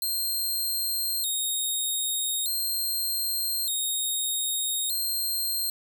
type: tone with vibrato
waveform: 10% pulse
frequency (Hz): 3951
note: B7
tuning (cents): 0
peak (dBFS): -19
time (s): 0.02-5.7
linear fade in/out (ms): 2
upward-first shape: square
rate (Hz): 0.41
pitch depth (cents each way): 100
effects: none